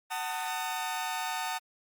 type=chord; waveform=sawtooth; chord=D# diminished; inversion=first; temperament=just; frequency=746.7 / 896 / 1244.5 Hz; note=F#5 / A5 / D#6; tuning=+16 / +31 / 0 cents; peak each=-32 / -31 / -36 dBFS; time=0.1-1.59 s; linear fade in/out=20 ms; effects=Opus 32 kbps